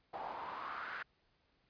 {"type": "noise with band-pass filter sweep", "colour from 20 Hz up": "pink", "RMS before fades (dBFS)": -44, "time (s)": [0.13, 1.03], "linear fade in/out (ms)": 10, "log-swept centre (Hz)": [760, 1600], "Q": 4.5, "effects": ["pink hiss -75 dBFS RMS until 1.69 s", "resampled to 11025 Hz"]}